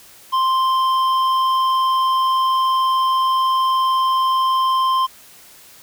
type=tone with hard clipping; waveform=sine; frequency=1046.5 Hz; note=C6; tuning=in tune; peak=-16 dBFS; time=0.32-5.07 s; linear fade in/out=20 ms; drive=7 dB; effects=white hiss -45 dBFS RMS until 5.82 s